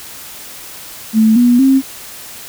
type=tone with pitch steps; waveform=sine; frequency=220 / 242.7 / 267.7 Hz; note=A3 / B3 / C4; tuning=0 / -30 / +40 cents; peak=-6 dBFS; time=1.13-1.82 s; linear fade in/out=50 ms; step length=230 ms; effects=white hiss -32 dBFS RMS until 2.48 s